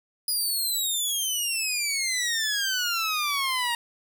15% pulse exponential sweep, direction down, 4978 to 932.3 Hz, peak -18 dBFS, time 0.28-3.75 s, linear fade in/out 2 ms, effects none

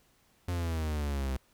45% pulse exponential sweep, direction down, 89.6 to 64.5 Hz, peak -30 dBFS, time 0.48-1.37 s, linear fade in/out 5 ms, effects pink hiss -67 dBFS RMS until 1.53 s

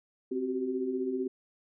sine tone cluster, 260.9 / 367.4 / 382.9 Hz, C4 / F#4 / G4, -5 / -12 / -41 cents, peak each -33 / -38 / -32 dBFS, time 0.31-1.28 s, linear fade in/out 10 ms, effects none

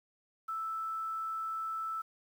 sine tone with quantisation, 1318.5 Hz, E6, in tune, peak -34 dBFS, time 0.48-2.02 s, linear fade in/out 10 ms, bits 10, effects none

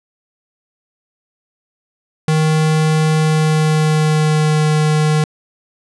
square tone with pitch glide, 156.3 to 153.44 Hz, D#3 to D#3, +8 to -24 cents, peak -12 dBFS, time 2.28-5.24 s, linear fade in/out 2 ms, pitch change -32 cents, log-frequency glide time 3.18-4.67 s, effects resampled to 24000 Hz

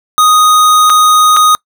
square tone with dropouts, 1244.5 Hz, D#6, in tune, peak -5 dBFS, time 0.18-1.55 s, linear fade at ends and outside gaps 0 ms, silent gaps 0.897-0.901 / 1.365-1.369 s, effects noise-tail reverb RT60 0.1 s tail -26 dB re dry

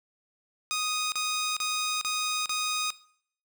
10% pulse tone bursts, 1244.5 Hz, D#6, in tune, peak -19 dBFS, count 5, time 0.71-2.904 s, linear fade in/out 0 ms, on 410 ms, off 36 ms, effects noise-tail reverb RT60 0.6 s tail -19 dB re dry

